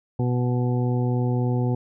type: harmonic tone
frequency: 123.47 Hz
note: B2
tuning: in tune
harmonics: 1 / 2 / 3 / 4 / 6 / 7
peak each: -21 / -27 / -31 / -33 / -37 / -38 dBFS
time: 0.19-1.75 s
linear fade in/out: 5 ms
effects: none